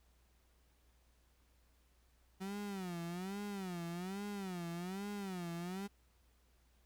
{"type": "tone with vibrato", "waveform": "35% pulse", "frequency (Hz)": 186.3, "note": "F#3", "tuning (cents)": 12, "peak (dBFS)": -39, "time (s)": [2.4, 5.88], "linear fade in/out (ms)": 20, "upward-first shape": "sine", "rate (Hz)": 1.2, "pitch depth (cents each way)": 170, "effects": ["added 60 Hz sine -69 dBFS peak until 6.85 s", "pink hiss -75 dBFS RMS until 6.85 s"]}